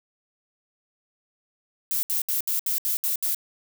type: noise bursts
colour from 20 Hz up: violet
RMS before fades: -25 dBFS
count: 8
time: 1.91-3.346 s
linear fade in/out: 0 ms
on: 120 ms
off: 68 ms
effects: none